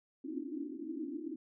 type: band-pass noise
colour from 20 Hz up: pink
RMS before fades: -41 dBFS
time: 0.24-1.36 s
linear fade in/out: 5 ms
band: 260 to 340 Hz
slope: 96 dB/octave
effects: none